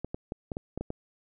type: clicks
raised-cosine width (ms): 2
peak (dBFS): -20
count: 8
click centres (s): 0.046 / 0.145 / 0.321 / 0.518 / 0.569 / 0.776 / 0.81 / 0.904
effects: none